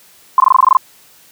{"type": "tone bursts", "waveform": "sine", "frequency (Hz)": 1043, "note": "C6", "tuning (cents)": -6, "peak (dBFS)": -3, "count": 10, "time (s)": [0.38, 0.77], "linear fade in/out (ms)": 2, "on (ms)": 21, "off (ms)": 20, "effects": ["white hiss -46 dBFS RMS until 1.31 s", "high-pass 80 Hz 12 dB/octave"]}